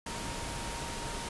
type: tone in noise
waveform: sine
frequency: 932.3 Hz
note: A#5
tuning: in tune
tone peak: -44 dBFS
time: 0.06-1.29 s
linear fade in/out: 5 ms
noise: pink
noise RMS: -38 dBFS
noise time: 0.06-1.29 s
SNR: -9 dB
effects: resampled to 24000 Hz